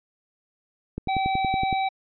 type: click train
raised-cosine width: 3 ms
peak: -16 dBFS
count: 9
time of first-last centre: 0.98-1.728 s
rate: 10.7 Hz
type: tone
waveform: square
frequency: 770 Hz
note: G5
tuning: 31 cents flat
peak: -23 dBFS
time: 1.08-1.89 s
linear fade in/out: 10 ms
effects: resampled to 11025 Hz